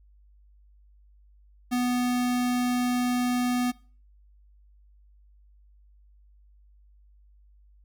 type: tone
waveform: square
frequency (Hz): 246.9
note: B3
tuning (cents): 0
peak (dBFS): -24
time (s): 1.71-3.72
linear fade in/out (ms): 20
effects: noise-tail reverb RT60 0.4 s tail -22 dB re dry + added 50 Hz sine -54 dBFS peak until 7.84 s